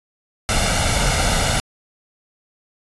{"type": "noise with comb filter", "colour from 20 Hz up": "pink", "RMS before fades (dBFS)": -18, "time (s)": [0.49, 1.6], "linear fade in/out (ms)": 0, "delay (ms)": 1.4, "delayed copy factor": 0.65, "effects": ["resampled to 24000 Hz"]}